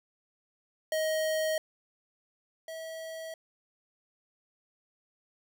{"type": "tone pair in turn", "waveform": "square", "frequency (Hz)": [629, 646.3], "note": ["D#5", "E5"], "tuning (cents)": [19, -34], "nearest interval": "unison", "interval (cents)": 47, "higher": "second", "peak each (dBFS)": [-28, -39], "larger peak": "first", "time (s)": [[0.92, 1.58], [2.68, 3.34]], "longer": "neither", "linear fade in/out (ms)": 2, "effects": []}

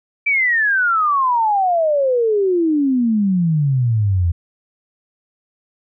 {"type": "exponential sweep", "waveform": "sine", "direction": "down", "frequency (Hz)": [2349, 82.41], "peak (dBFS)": -13, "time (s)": [0.26, 4.32], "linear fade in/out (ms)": 10, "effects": []}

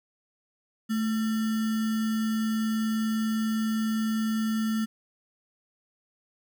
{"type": "tone with sample-and-hold", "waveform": "sine", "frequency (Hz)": 219.9, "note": "A3", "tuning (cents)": -1, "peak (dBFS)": -24, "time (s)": [0.89, 4.86], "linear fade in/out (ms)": 20, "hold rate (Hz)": 1575, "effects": []}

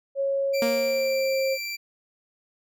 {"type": "tone with pitch glide", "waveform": "sine", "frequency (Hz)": [550, 534.3], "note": ["C#5", "C5"], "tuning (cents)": [-14, 36], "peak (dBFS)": -22, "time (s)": [0.15, 1.58], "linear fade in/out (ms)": 50, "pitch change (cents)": -50, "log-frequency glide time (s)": [0.55, 1.07]}
{"type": "tone", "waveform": "25% pulse", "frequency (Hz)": 2349, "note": "D7", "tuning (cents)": 0, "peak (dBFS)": -26, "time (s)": [0.53, 1.77], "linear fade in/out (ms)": 20}
{"type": "tone with exponential decay", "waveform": "sawtooth", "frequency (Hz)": 233.1, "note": "A#3", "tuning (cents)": 0, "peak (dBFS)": -20, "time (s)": [0.62, 1.45], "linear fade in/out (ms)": 2, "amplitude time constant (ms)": 180}
{"effects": []}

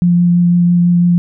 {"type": "tone with vibrato", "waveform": "sine", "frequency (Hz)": 174.61, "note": "F3", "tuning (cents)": 0, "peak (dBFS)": -7, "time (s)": [0.02, 1.18], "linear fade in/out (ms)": 0, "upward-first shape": "triangle", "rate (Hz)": 6, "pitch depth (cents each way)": 12, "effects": []}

